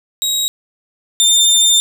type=tone pair in turn; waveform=25% pulse; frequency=3810 / 3603 Hz; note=A#7 / A7; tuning=+37 / +40 cents; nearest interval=minor second; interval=97 cents; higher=first; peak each=-11 / -5 dBFS; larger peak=second; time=0.22-0.48 / 1.2-1.8 s; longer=second; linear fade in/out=0 ms; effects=none